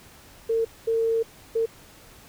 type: tone bursts at uneven times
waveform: sine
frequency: 453.8 Hz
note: A#4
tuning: 47 cents flat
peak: -20 dBFS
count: 3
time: 0.49-0.65 / 0.87-1.23 / 1.55-1.66 s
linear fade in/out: 10 ms
effects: pink hiss -50 dBFS RMS until 2.28 s